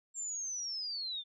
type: linear sweep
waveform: sine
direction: down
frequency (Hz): 7459 to 3507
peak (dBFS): -36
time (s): 0.14-1.24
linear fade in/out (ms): 50
effects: none